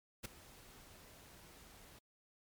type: noise with ADSR envelope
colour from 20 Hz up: pink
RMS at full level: -41 dBFS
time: 0.23-1.99 s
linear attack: 22 ms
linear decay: 9 ms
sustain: -18 dB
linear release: 6 ms
effects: MP3 96 kbps